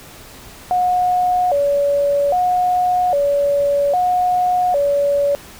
sine tone with vibrato, 642 Hz, E5, 46 cents flat, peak -13 dBFS, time 0.71-5.35 s, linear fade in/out 0 ms, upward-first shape square, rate 0.62 Hz, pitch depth 210 cents each way, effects pink hiss -39 dBFS RMS until 5.59 s

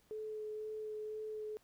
sine tone with vibrato, 430 Hz, A4, 40 cents flat, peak -40 dBFS, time 0.11-1.57 s, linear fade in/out 0 ms, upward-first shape sine, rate 2 Hz, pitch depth 11 cents each way, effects pink hiss -71 dBFS RMS until 1.63 s

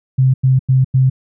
sine tone bursts, 130.81 Hz, C3, in tune, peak -8 dBFS, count 4, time 0.18-1.099 s, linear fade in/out 10 ms, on 160 ms, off 93 ms, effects none

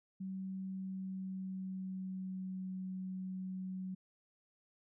sine tone with pitch glide, 190 to 186.95 Hz, F#3 to F#3, +46 to +18 cents, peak -39 dBFS, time 0.2-3.95 s, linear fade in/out 10 ms, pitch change -28 cents, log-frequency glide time 0.66-2.73 s, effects none

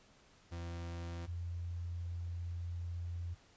40% pulse / sine tone pair in turn, 85.3 / 86.34 Hz, F2 / F2, -40 / -19 cents, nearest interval unison, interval 21 cents, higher second, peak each -40 / -38 dBFS, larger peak second, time 0.51-1.27 / 1.27-3.35 s, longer second, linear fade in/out 20 ms, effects pink hiss -65 dBFS RMS until 3.56 s + resampled to 16000 Hz

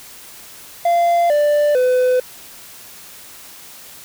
triangle tone with pitch steps, 689 / 589.5 / 504.4 Hz, F5 / D5 / B4, -24 / +6 / +36 cents, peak -10 dBFS, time 0.85-2.2 s, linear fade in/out 5 ms, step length 450 ms, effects white hiss -39 dBFS RMS until 4.04 s

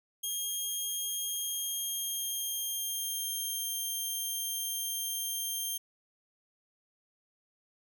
5% pulse tone with pitch glide, 3239 to 3178 Hz, G#7 to G7, -44 to +23 cents, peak -25 dBFS, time 0.23-5.78 s, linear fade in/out 10 ms, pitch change -33 cents, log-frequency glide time 1.25-3.75 s, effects none

